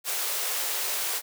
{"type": "high-pass noise", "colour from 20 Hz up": "white", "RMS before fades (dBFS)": -29, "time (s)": [0.04, 1.22], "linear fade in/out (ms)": 50, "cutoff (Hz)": 370, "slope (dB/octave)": 48, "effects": []}